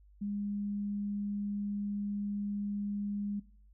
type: tone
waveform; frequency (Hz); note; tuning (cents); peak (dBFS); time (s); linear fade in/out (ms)
sine; 203.8; G#3; -32; -33; 0.21-3.4; 10
effects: noise-tail reverb RT60 0.5 s tail -20 dB re dry + added 50 Hz sine -57 dBFS peak until 3.73 s